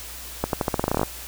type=accelerating click train; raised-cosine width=1 ms; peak=-7 dBFS; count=14; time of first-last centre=0.44-1.032 s; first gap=92 ms; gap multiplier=0.87; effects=added 60 Hz sine -42 dBFS peak until 1.27 s + white hiss -38 dBFS RMS until 1.27 s